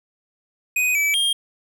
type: tone with pitch steps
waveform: square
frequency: 2497 / 2302 / 3219 Hz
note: D#7 / D7 / G7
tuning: +6 / -35 / +45 cents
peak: -18 dBFS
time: 0.76-1.33 s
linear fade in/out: 5 ms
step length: 190 ms
effects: none